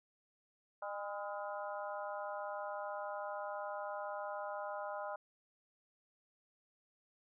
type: harmonic tone with a mistuned harmonic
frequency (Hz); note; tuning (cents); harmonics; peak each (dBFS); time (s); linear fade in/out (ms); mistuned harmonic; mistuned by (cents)
202.9; G#3; -40; 3 / 4 / 5 / 6 / 7; -43 / -45 / -47 / -49 / -50; 0.82-5.16; 5; 6; +65
effects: none